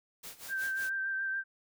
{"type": "noise with tremolo", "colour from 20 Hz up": "white", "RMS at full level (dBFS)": -44, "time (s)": [0.23, 0.9], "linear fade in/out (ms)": 10, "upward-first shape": "sine", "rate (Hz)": 5.4, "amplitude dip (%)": 85}
{"type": "tone with vibrato", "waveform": "sine", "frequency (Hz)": 1568, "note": "G6", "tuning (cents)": 0, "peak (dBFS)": -31, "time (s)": [0.48, 1.44], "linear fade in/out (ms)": 50, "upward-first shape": "sine", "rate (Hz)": 7, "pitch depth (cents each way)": 22}
{"effects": []}